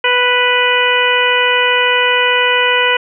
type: harmonic tone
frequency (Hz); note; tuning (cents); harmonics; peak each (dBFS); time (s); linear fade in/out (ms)
493.9; B4; 0; 1 / 2 / 3 / 4 / 5 / 6; -17 / -17 / -17 / -17 / -17 / -17; 0.04-2.97; 5
effects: none